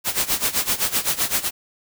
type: noise with tremolo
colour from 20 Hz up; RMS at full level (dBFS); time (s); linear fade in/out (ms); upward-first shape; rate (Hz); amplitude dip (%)
white; -19; 0.04-1.51; 50; sine; 7.8; 85
effects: none